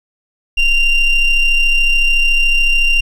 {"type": "ring-modulated tone", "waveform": "triangle", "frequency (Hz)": 1396.9, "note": "F6", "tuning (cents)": 0, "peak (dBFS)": -4, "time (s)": [0.57, 3.01], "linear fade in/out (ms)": 10, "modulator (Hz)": 1380, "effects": []}